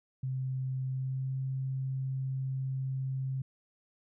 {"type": "tone with pitch glide", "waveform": "sine", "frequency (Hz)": [130.81, 132.64], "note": ["C3", "C3"], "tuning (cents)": [0, 24], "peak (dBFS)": -31, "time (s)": [0.23, 3.42], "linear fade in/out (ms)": 5, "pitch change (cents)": 24, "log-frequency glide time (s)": [0.88, 1.37], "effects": []}